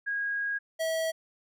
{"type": "tone pair in turn", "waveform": ["sine", "square"], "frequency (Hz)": [1640, 647.5], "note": ["G#6", "E5"], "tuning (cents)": [-22, -31], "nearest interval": "octave + major third", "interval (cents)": 1609, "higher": "first", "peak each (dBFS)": -28, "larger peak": "neither", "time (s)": [[0.06, 0.59], [0.79, 1.12]], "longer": "first", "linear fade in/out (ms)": 20, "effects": []}